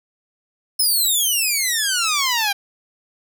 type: exponential sweep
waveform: 10% pulse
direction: down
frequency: 5274 to 784 Hz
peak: -9 dBFS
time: 0.79-2.53 s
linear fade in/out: 10 ms
effects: none